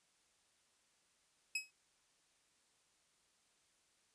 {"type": "tone with exponential decay", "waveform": "sawtooth", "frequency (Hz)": 2550, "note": "D#7", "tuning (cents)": 42, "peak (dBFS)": -30, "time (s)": [1.55, 1.71], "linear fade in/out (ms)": 5, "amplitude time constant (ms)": 33, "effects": ["white hiss -75 dBFS RMS until 4.14 s", "resampled to 22050 Hz"]}